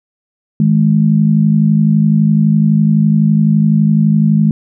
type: tone pair together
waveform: sine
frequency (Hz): 159.1 / 211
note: D#3 / G#3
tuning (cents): +39 / +28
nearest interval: perfect fourth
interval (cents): 489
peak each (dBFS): -10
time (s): 0.6-4.51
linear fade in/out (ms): 2
effects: none